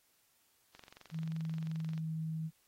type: click train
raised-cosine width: 0.2 ms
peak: -36 dBFS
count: 29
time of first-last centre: 0.75-1.978 s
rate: 22.8 Hz
type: tone with pitch glide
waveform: sine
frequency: 161.1 to 159.53 Hz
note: E3 to D#3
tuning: -39 to +44 cents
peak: -35 dBFS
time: 1.11-2.51 s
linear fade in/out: 50 ms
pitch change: -17 cents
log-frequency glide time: 1.32-2.18 s
effects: white hiss -72 dBFS RMS until 2.67 s + AAC 48 kbps